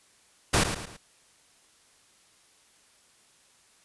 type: noise with echo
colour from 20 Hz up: pink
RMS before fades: -22 dBFS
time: 0.53-0.64 s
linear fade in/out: 10 ms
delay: 110 ms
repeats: 3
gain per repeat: -8 dB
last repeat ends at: 0.97 s
effects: white hiss -61 dBFS RMS until 3.84 s + resampled to 24000 Hz